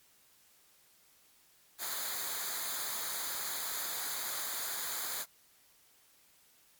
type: noise with comb filter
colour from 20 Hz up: white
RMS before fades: -37 dBFS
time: 1.78-5.26 s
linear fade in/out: 50 ms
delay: 0.36 ms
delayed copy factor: -0.75
effects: white hiss -65 dBFS RMS until 6.79 s + MP3 96 kbps

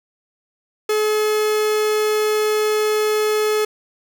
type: tone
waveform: 45% pulse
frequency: 427.1 Hz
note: G#4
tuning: 48 cents sharp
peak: -16 dBFS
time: 0.89-3.65 s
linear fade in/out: 5 ms
effects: none

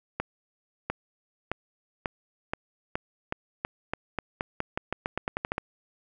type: accelerating click train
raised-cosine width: 0.5 ms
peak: -13 dBFS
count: 21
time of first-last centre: 0.2-5.581 s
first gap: 700 ms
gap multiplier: 0.88
effects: none

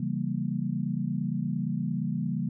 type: chord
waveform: sine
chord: C# diminished seventh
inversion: none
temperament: equal with one note detuned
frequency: 138.59 / 167.21 / 196 / 233.1 Hz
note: C#3 / E3 / G3 / Bb3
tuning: 0 / +25 / 0 / 0 cents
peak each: -33 / -32 / -32 / -33 dBFS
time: 0-2.49 s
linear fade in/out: 5 ms
effects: none

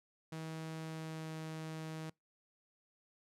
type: tone with pitch glide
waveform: sawtooth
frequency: 160 to 158.71 Hz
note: D#3 to D#3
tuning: +49 to +35 cents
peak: -38 dBFS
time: 0.32-2.1 s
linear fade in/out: 5 ms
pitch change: -14 cents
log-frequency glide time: 0.78-1.38 s
effects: noise-tail reverb RT60 0.2 s tail -26 dB re dry + low-pass 11000 Hz 12 dB/octave

